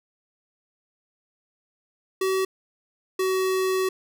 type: tone pair in turn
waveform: square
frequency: 380 / 376.5 Hz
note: F#4 / F#4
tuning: +46 / +30 cents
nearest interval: unison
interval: 16 cents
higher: first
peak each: -22 dBFS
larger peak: neither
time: 2.21-2.45 / 3.19-3.89 s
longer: second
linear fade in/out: 5 ms
effects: none